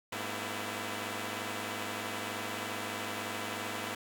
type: tone cluster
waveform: 5% pulse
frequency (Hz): 103.2 / 229.5 / 251.8 / 332.8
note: G#2 / A#3 / B3 / E4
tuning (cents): -10 / -27 / +34 / +17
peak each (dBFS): -30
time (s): 0.12-3.95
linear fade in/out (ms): 5
effects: none